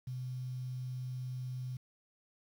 sine tone with quantisation, 127.4 Hz, C3, 46 cents flat, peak -37 dBFS, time 0.07-1.77 s, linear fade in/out 5 ms, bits 10, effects none

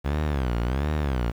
sawtooth tone with vibrato, 66.9 Hz, C2, 39 cents sharp, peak -19 dBFS, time 0.04-1.32 s, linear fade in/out 20 ms, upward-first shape sine, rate 1.4 Hz, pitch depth 240 cents each way, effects low-pass 3000 Hz 12 dB/octave + 8-bit

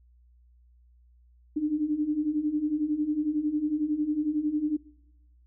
sine beating tone pair, 293.7 / 304.7 Hz, D4 / D#4, 0 / -36 cents, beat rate 11 Hz, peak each -30 / -26 dBFS, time 1.56-4.77 s, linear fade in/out 10 ms, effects noise-tail reverb RT60 1.0 s tail -23 dB re dry + added 60 Hz sine -56 dBFS peak until 5.46 s

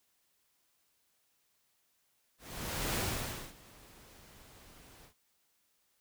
pink noise with ADSR envelope, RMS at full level -33 dBFS, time 2.38-5.14 s, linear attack 580 ms, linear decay 570 ms, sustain -24 dB, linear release 93 ms, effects white hiss -75 dBFS RMS until 6 s

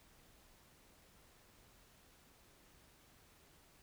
silence, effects pink hiss -66 dBFS RMS until 3.82 s

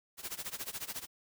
white noise with tremolo, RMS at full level -38 dBFS, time 0.17-1.07 s, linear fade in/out 50 ms, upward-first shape sine, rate 14 Hz, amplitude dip 90%, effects none

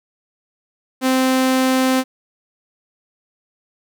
sawtooth tone, 260 Hz, C4, 11 cents flat, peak -10 dBFS, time 1.01-2.04 s, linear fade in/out 50 ms, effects none

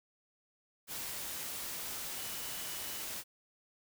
sine tone in noise, 2961 Hz, F#7, 1 cent sharp, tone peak -52 dBFS, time 2.15-3.05 s, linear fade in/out 50 ms, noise white, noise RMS -41 dBFS, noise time 0.87-3.24 s, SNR -14 dB, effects none

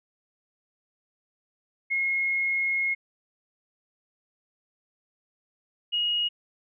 sine tone pair in turn, 2159 / 2882 Hz, C#7 / F#7, -46 / -46 cents, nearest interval perfect fourth, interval 500 cents, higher second, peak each -23 dBFS, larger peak neither, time 1.9-2.95 / 5.92-6.29 s, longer first, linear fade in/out 20 ms, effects none

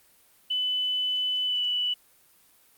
sine tone with pitch glide, 3000 to 2964 Hz, F#7 to F#7, +23 to +2 cents, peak -24 dBFS, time 0.5-1.94 s, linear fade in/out 10 ms, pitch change -21 cents, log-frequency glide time 1.45-1.63 s, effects white hiss -60 dBFS RMS until 2.77 s + Opus 32 kbps

